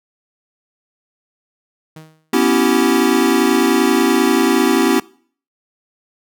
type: tone with exponential decay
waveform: sawtooth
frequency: 157.5 Hz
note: D#3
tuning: 21 cents sharp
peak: -28 dBFS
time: 1.96-2.34 s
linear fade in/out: 5 ms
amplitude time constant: 81 ms
type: chord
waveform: square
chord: C# half-diminished seventh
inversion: third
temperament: equal with one note detuned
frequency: 246.9 / 277.2 / 329.6 / 384.6 Hz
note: B3 / C#4 / E4 / G4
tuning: 0 / 0 / 0 / -33 cents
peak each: -18 dBFS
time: 2.33-5 s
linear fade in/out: 5 ms
effects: noise-tail reverb RT60 0.5 s tail -23 dB re dry